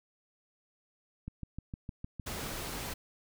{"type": "click train", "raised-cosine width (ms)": 5, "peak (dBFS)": -27, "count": 7, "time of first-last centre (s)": [1.28, 2.197], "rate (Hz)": 6.54}
{"type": "noise", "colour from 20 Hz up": "pink", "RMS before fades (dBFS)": -39, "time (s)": [2.26, 2.94], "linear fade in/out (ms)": 10}
{"effects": []}